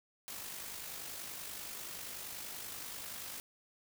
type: noise with amplitude modulation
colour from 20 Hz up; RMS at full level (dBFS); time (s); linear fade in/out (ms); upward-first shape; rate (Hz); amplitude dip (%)
white; -43; 0.28-3.4; 0; sine; 50.4; 40
effects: none